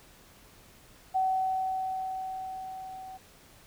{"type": "tone with level ramp", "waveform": "sine", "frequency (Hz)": 756, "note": "F#5", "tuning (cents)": 37, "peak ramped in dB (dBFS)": [-23, -41], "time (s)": [1.14, 3.18], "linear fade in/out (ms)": 20, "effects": ["pink hiss -56 dBFS RMS until 3.66 s"]}